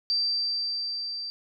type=tone with level ramp; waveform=sine; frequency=4682 Hz; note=D8; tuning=6 cents flat; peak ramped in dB=-22 to -32 dBFS; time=0.1-1.3 s; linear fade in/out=0 ms; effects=none